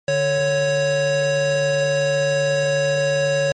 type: tone pair together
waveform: square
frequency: 146.84 / 554.4 Hz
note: D3 / C#5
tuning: 0 / 0 cents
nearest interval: octave + major seventh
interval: 2300 cents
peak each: -26 / -18 dBFS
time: 0.08-3.52 s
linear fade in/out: 2 ms
effects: MP3 32 kbps